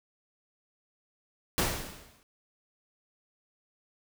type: noise with exponential decay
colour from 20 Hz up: pink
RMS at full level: -25 dBFS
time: 1.58-2.23 s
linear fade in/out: 0 ms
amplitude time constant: 140 ms
effects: none